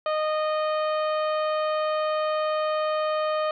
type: harmonic tone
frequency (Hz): 617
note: D#5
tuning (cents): -15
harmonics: 1 / 2 / 3 / 4 / 5 / 6 / 7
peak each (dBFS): -24 / -28 / -39 / -41 / -41 / -49 / -45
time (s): 0.06-3.51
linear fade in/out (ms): 2
effects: none